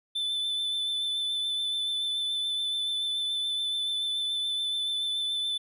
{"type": "tone with vibrato", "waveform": "triangle", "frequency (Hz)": 3520, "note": "A7", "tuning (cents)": 0, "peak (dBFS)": -26, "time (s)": [0.15, 5.58], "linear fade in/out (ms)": 10, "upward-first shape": "triangle", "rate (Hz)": 7, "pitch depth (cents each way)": 22, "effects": []}